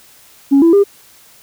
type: tone with pitch steps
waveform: sine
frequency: 277.2 / 333.5 / 401.2 Hz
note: C#4 / E4 / G4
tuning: 0 / +20 / +40 cents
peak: -4 dBFS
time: 0.51-0.84 s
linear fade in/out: 20 ms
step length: 110 ms
effects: tanh soft clip ceiling -3 dBFS + white hiss -45 dBFS RMS until 1.42 s